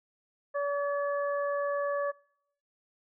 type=harmonic tone; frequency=571 Hz; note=D5; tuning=49 cents flat; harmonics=1 / 2 / 3; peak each=-29 / -35 / -39 dBFS; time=0.54-2.12 s; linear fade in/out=20 ms; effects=noise-tail reverb RT60 0.8 s tail -26 dB re dry